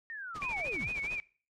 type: linear sweep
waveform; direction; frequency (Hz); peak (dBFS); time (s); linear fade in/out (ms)
sine; down; 1864.7 to 46.18; -39; 0.1-0.89; 0
type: noise with tremolo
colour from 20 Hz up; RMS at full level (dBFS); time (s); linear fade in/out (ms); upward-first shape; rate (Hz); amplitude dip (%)
pink; -44; 0.34-1.2; 20; sine; 13; 80
type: tone with vibrato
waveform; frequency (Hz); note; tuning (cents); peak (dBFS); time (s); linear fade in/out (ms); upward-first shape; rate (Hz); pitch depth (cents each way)
sine; 2349; D7; 0; -33; 0.42-1.2; 0; sine; 4.6; 110
effects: noise-tail reverb RT60 0.4 s tail -21 dB re dry + low-pass 6000 Hz 12 dB/octave